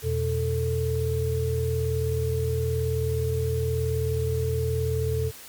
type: tone cluster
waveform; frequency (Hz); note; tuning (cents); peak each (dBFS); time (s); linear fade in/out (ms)
sine; 85.1 / 124.1 / 440.7; F2 / B2 / A4; -44 / +9 / +3; -27; 0.02-5.32; 50
effects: white hiss -44 dBFS RMS until 5.48 s + MP3 96 kbps